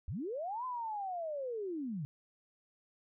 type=linear two-way sweep; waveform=sine; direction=up then down; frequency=58.6 to 1032 to 133.8 Hz; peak=-36 dBFS; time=0.08-2.05 s; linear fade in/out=0 ms; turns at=0.65 s; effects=none